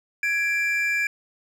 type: tone pair together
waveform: triangle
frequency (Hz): 1666 / 2354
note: G#6 / D7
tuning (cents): +5 / +3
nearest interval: tritone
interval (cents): 598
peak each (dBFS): -24 / -21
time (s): 0.23-1.07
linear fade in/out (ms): 2
effects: none